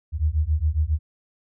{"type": "beating tone pair", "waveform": "sine", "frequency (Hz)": [73.6, 80.9], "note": ["D2", "E2"], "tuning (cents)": [4, -32], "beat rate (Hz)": 7.3, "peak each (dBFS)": -22, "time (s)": [0.12, 0.99], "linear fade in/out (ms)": 50, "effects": []}